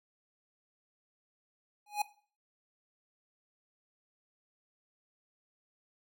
square tone with exponential growth, 830.6 Hz, G#5, in tune, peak -26 dBFS, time 1.86-2.02 s, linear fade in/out 5 ms, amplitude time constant 33 ms, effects noise-tail reverb RT60 0.4 s tail -17 dB re dry

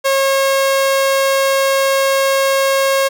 sawtooth tone, 543 Hz, C#5, 36 cents flat, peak -8 dBFS, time 0.04-3.09 s, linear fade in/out 20 ms, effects none

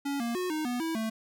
square tone with pitch steps, 281.2 / 234.7 / 363.9 / 309.9 / 245 / 325.6 / 221.7 Hz, C#4 / A#3 / F#4 / D#4 / B3 / E4 / A3, +25 / +12 / -29 / -7 / -14 / -21 / +13 cents, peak -30 dBFS, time 0.05-1.1 s, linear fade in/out 10 ms, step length 150 ms, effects none

